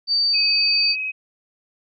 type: tone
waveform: sine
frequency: 4611 Hz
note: D8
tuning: 33 cents flat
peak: -16 dBFS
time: 0.07-0.96 s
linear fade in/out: 50 ms
type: tone with vibrato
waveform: sine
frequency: 2538 Hz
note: D#7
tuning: 34 cents sharp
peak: -23 dBFS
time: 0.33-1.12 s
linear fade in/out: 20 ms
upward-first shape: square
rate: 18 Hz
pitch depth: 10 cents each way
effects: none